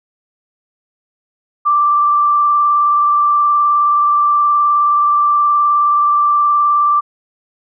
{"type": "tone with vibrato", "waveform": "sine", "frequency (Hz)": 1174.7, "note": "D6", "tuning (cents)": 0, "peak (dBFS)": -9, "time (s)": [1.65, 7.01], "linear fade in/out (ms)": 20, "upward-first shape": "square", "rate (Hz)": 19, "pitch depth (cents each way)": 11, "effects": []}